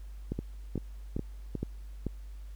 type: two click trains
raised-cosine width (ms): 3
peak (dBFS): -19 / -20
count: 5 / 4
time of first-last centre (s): 0.32-2.067 / 0.39-1.553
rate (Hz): 2.29 / 2.58
effects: added 50 Hz sine -41 dBFS peak until 2.55 s + pink hiss -64 dBFS RMS until 2.55 s